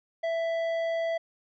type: tone with tanh clipping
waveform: triangle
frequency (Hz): 662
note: E5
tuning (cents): +7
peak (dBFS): -28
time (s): 0.23-1.18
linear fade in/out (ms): 10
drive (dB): 14
effects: none